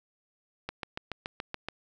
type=click train; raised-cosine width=0.3 ms; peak=-18 dBFS; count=8; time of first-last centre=0.69-1.686 s; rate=7.03 Hz; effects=none

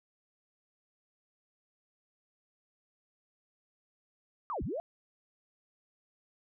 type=linear two-way sweep; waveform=sine; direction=down then up; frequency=1263 to 33.7 to 710 Hz; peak=-33 dBFS; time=4.5-4.8 s; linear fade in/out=0 ms; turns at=4.63 s; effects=none

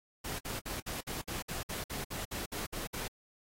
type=noise bursts; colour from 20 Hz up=pink; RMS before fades=-39 dBFS; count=14; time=0.24-3.081 s; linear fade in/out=10 ms; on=150 ms; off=57 ms; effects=AAC 48 kbps

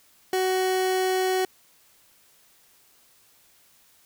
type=tone; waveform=30% pulse; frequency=373.6 Hz; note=F#4; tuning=17 cents sharp; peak=-19 dBFS; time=0.33-1.45 s; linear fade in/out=2 ms; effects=white hiss -59 dBFS RMS until 4.05 s

